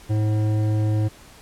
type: tone with hard clipping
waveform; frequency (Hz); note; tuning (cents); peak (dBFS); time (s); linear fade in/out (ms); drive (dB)
triangle; 107.1; A2; -46; -20; 0.09-1.09; 20; 15
effects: pink hiss -47 dBFS RMS until 1.41 s + low-pass 12000 Hz 12 dB/octave